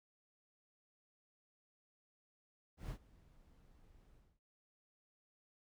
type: noise with ADSR envelope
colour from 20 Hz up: brown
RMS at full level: -42 dBFS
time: 2.77-4.4 s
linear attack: 130 ms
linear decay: 78 ms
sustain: -23 dB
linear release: 260 ms
effects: none